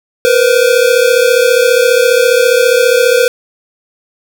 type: tone pair together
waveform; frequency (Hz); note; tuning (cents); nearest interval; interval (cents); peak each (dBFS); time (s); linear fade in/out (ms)
square; 474.5 / 509.3; A#4 / C5; +31 / -47; minor second; 122; -10; 0.25-3.28; 0
effects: none